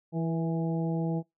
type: harmonic tone with a mistuned harmonic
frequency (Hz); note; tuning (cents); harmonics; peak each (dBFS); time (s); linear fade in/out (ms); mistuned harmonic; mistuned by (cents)
164.81; E3; 0; 1 / 2 / 3 / 4 / 5; -28 / -34 / -38 / -40 / -42; 0.12-1.23; 50; 3; -26
effects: noise-tail reverb RT60 0.2 s tail -25 dB re dry